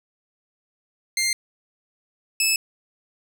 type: tone pair in turn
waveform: 15% pulse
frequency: 2101 / 2609 Hz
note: C7 / E7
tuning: +7 / -18 cents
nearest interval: major third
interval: 375 cents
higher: second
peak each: -14 / -11 dBFS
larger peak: second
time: 1.17-1.33 / 2.4-2.56 s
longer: neither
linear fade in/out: 2 ms
effects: none